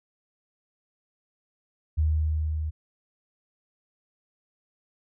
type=tone with level ramp; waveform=sine; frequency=77.6 Hz; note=D#2; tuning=4 cents flat; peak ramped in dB=-19 to -27 dBFS; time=1.97-2.71 s; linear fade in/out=20 ms; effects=none